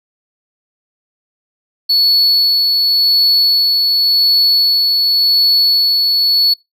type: tone with tremolo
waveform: triangle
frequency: 4413 Hz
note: C#8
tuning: 9 cents flat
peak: -7 dBFS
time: 1.89-6.54 s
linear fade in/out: 10 ms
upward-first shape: sine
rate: 0.9 Hz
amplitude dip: 25%
effects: noise-tail reverb RT60 0.2 s tail -23 dB re dry